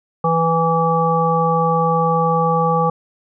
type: harmonic tone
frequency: 164.81 Hz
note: E3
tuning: in tune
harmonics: 1 / 3 / 5 / 7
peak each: -19 / -19 / -19 / -19 dBFS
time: 0.24-2.9 s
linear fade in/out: 5 ms
effects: none